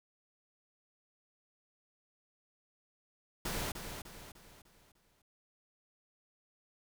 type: noise with echo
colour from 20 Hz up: pink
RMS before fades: -37 dBFS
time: 3.45-3.72 s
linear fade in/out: 5 ms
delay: 300 ms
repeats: 5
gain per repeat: -7 dB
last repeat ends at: 5.22 s
effects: none